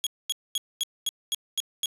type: tone bursts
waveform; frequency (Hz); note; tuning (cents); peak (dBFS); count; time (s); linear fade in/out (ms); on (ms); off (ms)
sawtooth; 3322; G#7; 0; -21; 8; 0.04-1.858; 0; 26; 230
effects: resampled to 32000 Hz